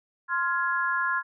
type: chord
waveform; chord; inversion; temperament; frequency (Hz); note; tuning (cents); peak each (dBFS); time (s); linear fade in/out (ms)
sine; F minor; second; just; 1047.7 / 1396.9 / 1676.3; C6 / F6 / Ab6; +2 / 0 / +16; -28; 0.28-1.23; 50
effects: none